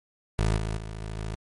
20% pulse tone with level steps, 53.8 Hz, A1, 38 cents flat, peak -17 / -23 / -30 / -28 / -26 dBFS, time 0.39-1.35 s, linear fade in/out 0 ms, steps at 0.57 / 0.77 / 1.01 / 1.17 s, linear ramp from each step 10 ms, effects MP3 48 kbps

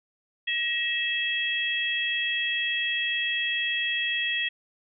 sine tone cluster, 1899 / 2628 / 3284 Hz, A#6 / E7 / G#7, +32 / -6 / -20 cents, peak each -29 dBFS, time 0.47-4.49 s, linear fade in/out 10 ms, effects none

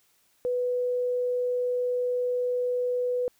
sine tone, 494.7 Hz, B4, 3 cents sharp, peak -24 dBFS, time 0.45-3.28 s, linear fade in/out 0 ms, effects white hiss -66 dBFS RMS until 3.39 s

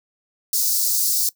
white high-pass noise, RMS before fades -20 dBFS, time 0.53-1.29 s, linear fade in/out 2 ms, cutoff 4400 Hz, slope 48 dB/octave, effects noise-tail reverb RT60 0.1 s tail -19 dB re dry

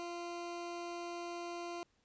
20% pulse tone, 345.6 Hz, F4, 18 cents flat, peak -36 dBFS, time 0-1.83 s, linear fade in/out 0 ms, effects pink hiss -75 dBFS RMS until 2.04 s + resampled to 16000 Hz

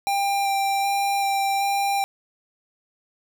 square tone with vibrato, 792 Hz, G5, 18 cents sharp, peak -21 dBFS, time 0.07-2.04 s, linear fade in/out 0 ms, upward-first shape square, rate 1.3 Hz, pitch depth 9 cents each way, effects none

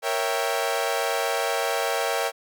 sawtooth chord, A# diminished seventh, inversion none, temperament equal, 466.2 / 554.4 / 659.3 / 784 Hz, A#4 / C#5 / E5 / G5, 0 / 0 / 0 / 0 cents, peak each -25 dBFS, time 0.02-2.32 s, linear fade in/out 50 ms, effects none

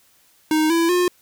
square tone with pitch steps, 311.1 / 333.4 / 357.4 Hz, D#4 / E4 / F4, 0 / +20 / +40 cents, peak -16 dBFS, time 0.51-1.08 s, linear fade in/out 2 ms, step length 190 ms, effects white hiss -57 dBFS RMS until 1.21 s

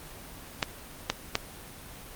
clicks, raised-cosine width 0.2 ms, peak -6 dBFS, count 3, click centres 0.628 / 1.1 / 1.354 s, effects pink hiss -45 dBFS RMS until 2.15 s + Opus 24 kbps

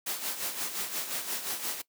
white noise with tremolo, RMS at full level -32 dBFS, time 0.06-1.82 s, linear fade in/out 10 ms, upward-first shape sine, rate 5.7 Hz, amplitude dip 60%, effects noise-tail reverb RT60 0.1 s tail -20 dB re dry + high-pass 200 Hz 12 dB/octave

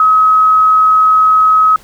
sine tone, 1275 Hz, D#6, 42 cents sharp, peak -5 dBFS, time 0-1.76 s, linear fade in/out 2 ms, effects pink hiss -42 dBFS RMS until 1.83 s

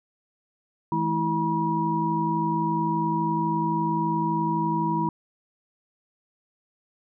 sine tone cluster, 162 / 213.8 / 326.4 / 963 Hz, E3 / A3 / E4 / B5, -30 / -49 / -17 / -44 cents, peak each -28 / -31 / -28 / -25 dBFS, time 0.92-5.09 s, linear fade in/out 2 ms, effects none

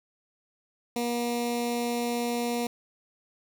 15% pulse tone with notch filter, 238.7 Hz, A#3, 41 cents sharp, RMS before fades -29 dBFS, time 0.96-2.67 s, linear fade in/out 2 ms, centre 1400 Hz, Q 0.92, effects none

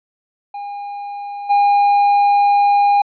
triangle tone with level steps, 812 Hz, G#5, 39 cents flat, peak -23 / -8 dBFS, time 0.54-3.02 s, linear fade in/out 5 ms, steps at 1.49 s, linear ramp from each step 20 ms, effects resampled to 11025 Hz

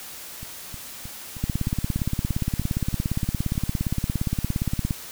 two click trains, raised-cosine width 5 ms, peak -24 / -11 dBFS, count 11 / 61, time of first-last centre 0.43-3.555 / 1.44-4.908 s, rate 3.2 / 17.3 Hz, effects white hiss -39 dBFS RMS until 5.11 s

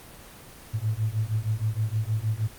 sine beating tone pair, 106 / 112.4 Hz, G#2 / A2, +36 / +37 cents, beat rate 6.4 Hz, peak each -27 dBFS, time 0.73-2.48 s, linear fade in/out 20 ms, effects pink hiss -46 dBFS RMS until 2.58 s + Opus 24 kbps

